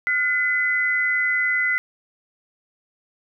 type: tone pair together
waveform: sine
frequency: 1432 / 2025 Hz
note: F6 / B6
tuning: +43 / +43 cents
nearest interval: tritone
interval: 600 cents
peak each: -25 / -19 dBFS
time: 0.07-1.78 s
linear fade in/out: 0 ms
effects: none